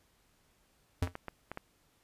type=tone with exponential decay; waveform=square; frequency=88.2 Hz; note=F2; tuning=18 cents sharp; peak=-25 dBFS; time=1.02-1.14 s; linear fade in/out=5 ms; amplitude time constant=24 ms
type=clicks; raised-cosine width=0.5 ms; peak=-24 dBFS; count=5; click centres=1.074 / 1.154 / 1.283 / 1.516 / 1.574 s
effects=pink hiss -70 dBFS RMS until 2.03 s + resampled to 32000 Hz